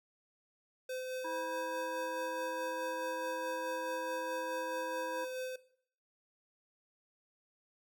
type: tone with tremolo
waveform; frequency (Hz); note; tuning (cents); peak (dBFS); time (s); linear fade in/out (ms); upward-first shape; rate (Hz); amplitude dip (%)
square; 513; C5; -34; -38; 0.89-5.56; 5; sine; 4.7; 30
type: harmonic tone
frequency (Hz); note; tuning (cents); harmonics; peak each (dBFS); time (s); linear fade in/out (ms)
323.7; E4; -31; 1 / 3 / 5; -46 / -40 / -46; 1.24-5.25; 10
effects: noise-tail reverb RT60 0.6 s tail -17 dB re dry